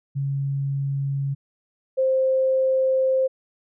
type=tone pair in turn; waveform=sine; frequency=138.59 / 525.1 Hz; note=C#3 / C5; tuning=0 / +6 cents; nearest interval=octave + major seventh; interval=2306 cents; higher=second; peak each=-22 / -17 dBFS; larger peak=second; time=0.15-1.35 / 1.97-3.28 s; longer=second; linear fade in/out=20 ms; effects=none